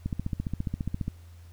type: click train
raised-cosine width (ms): 5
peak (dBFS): -17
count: 16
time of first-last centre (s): 0.06-1.08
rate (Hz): 14.7
effects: added 85 Hz sine -46 dBFS peak until 1.52 s + pink hiss -61 dBFS RMS until 1.52 s